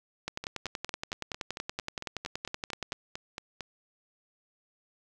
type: two click trains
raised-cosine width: 0.2 ms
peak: -16 / -20 dBFS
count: 29 / 15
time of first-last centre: 0.28-2.922 / 0.44-3.607 s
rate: 10.6 / 4.42 Hz
effects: none